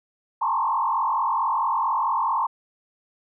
sine tone with frequency modulation, 987.8 Hz, B5, in tune, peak -20 dBFS, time 0.41-2.47 s, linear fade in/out 10 ms, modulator 44.5 Hz, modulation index 2.9, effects none

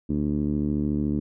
10% pulse tone with low-pass filter, 73.8 Hz, D2, 9 cents sharp, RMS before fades -25 dBFS, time 0.09-1.2 s, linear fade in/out 10 ms, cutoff 270 Hz, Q 2.6, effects none

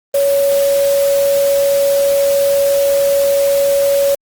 sine tone in noise, 560 Hz, C#5, 18 cents sharp, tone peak -10 dBFS, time 0.14-4.15 s, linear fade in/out 5 ms, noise white, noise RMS -25 dBFS, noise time 0.14-4.15 s, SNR +12 dB, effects Opus 24 kbps

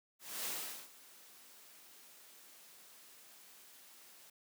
white noise with ADSR envelope, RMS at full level -39 dBFS, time 0.19-4.3 s, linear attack 270 ms, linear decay 420 ms, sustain -20 dB, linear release 4 ms, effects high-pass 200 Hz 12 dB/octave

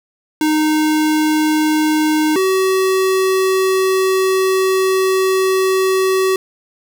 square tone pair in turn, 308.5 / 378.9 Hz, D#4 / F#4, -15 / +41 cents, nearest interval major third, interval 356 cents, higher second, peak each -13 dBFS, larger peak neither, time 0.41-2.36 / 2.36-6.36 s, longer second, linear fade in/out 2 ms, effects 9-bit

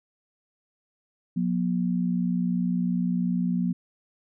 sine tone pair together, 179.3 / 239.3 Hz, F3 / A#3, +46 / +46 cents, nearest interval perfect fourth, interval 500 cents, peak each -24 / -27 dBFS, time 1.36-3.73 s, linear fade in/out 10 ms, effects none

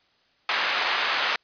pink band-pass noise, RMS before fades -25 dBFS, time 0.49-1.36 s, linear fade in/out 2 ms, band 1100 to 3600 Hz, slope 12 dB/octave, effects white hiss -64 dBFS RMS until 1.43 s + resampled to 11025 Hz

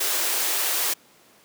white high-pass noise, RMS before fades -24 dBFS, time 0-0.94 s, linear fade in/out 10 ms, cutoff 310 Hz, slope 48 dB/octave, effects pink hiss -55 dBFS RMS until 1.44 s + high-pass 200 Hz 12 dB/octave

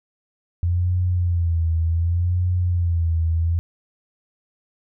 sine tone with vibrato, 85.9 Hz, F2, 28 cents flat, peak -17 dBFS, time 0.63-3.59 s, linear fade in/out 0 ms, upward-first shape sine, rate 0.67 Hz, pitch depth 84 cents each way, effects none

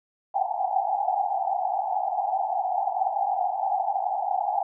white band-pass noise, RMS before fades -26 dBFS, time 0.34-4.63 s, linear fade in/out 5 ms, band 720 to 820 Hz, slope 96 dB/octave, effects none

